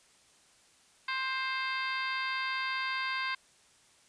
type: harmonic tone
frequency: 525 Hz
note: C5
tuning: 6 cents sharp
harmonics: 2 / 3 / 4 / 5 / 6 / 7 / 8 / 9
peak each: -36 / -36 / -37 / -41 / -47 / -44 / -48 / -44 dBFS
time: 1.08-3.35 s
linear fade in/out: 5 ms
effects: white hiss -63 dBFS RMS until 4.08 s + resampled to 22050 Hz